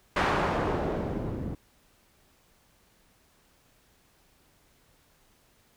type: noise with low-pass filter sweep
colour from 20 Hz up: white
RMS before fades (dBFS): -29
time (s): 0.16-1.55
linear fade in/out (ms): 5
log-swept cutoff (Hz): 1500 to 210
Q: 0.81
effects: pink hiss -64 dBFS RMS until 5.76 s